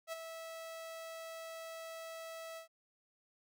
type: tone with ADSR envelope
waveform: sawtooth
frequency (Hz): 653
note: E5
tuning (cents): -17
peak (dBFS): -34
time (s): 0.07-2.68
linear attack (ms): 54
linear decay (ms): 21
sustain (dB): -7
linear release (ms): 110
effects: none